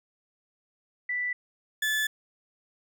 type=tone pair in turn; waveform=sine / 35% pulse; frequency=1975.5 / 1733.3 Hz; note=B6 / A6; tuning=0 / -26 cents; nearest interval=major second; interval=226 cents; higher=first; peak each=-27 / -23 dBFS; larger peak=second; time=1.09-1.33 / 1.82-2.07 s; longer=second; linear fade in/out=5 ms; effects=none